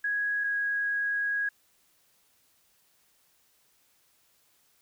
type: tone pair in turn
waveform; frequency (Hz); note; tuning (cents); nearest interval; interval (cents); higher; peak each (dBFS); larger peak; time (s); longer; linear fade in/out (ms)
sine; 1661.2 / 1651.6; G#6 / G#6; 0 / -10; unison; 10; first; -26; neither; 0.04-0.44 / 0.44-1.49; second; 5
effects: white hiss -67 dBFS RMS until 4.81 s